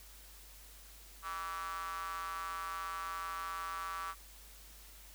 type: tone with high-pass filter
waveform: square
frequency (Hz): 88.6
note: F2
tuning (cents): +25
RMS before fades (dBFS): -41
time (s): 1.22-4.15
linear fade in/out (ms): 50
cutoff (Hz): 1200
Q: 8.8
effects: added 50 Hz sine -56 dBFS peak until 5.14 s + white hiss -57 dBFS RMS until 5.14 s